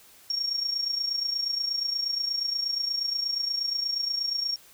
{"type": "tone with amplitude modulation", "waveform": "sine", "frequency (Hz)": 5540, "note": "F8", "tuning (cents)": -15, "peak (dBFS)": -23, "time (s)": [0.3, 4.56], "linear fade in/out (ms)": 2, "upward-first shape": "sine", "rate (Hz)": 28.4, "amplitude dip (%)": 65, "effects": ["white hiss -54 dBFS RMS until 4.73 s"]}